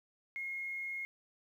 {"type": "tone with quantisation", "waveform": "sine", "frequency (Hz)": 2152, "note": "C7", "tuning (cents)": 48, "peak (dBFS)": -37, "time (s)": [0.36, 1.05], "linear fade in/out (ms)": 0, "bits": 11, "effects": []}